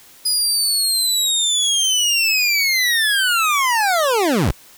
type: linear sweep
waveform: 25% pulse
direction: down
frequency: 4978 to 38.38 Hz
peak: -11 dBFS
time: 0.25-4.52 s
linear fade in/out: 10 ms
effects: white hiss -46 dBFS RMS until 4.77 s